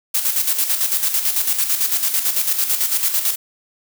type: noise with tremolo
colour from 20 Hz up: blue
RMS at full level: -17 dBFS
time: 0.14-3.36 s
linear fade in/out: 10 ms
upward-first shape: square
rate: 9 Hz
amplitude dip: 55%
effects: none